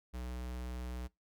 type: tone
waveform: square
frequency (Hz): 61.74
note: B1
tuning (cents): 0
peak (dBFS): -40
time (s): 0.13-1.08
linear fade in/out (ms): 20
effects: noise-tail reverb RT60 0.2 s tail -24 dB re dry